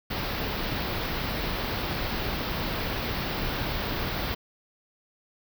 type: band-stop noise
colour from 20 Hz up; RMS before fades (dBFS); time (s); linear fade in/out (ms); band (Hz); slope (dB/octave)
pink; -30; 0.1-4.35; 10; 5100 to 14000; 48
effects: none